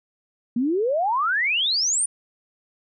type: exponential sweep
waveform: sine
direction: up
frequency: 227.4 to 9640 Hz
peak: -19 dBFS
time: 0.56-2.06 s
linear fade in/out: 5 ms
effects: none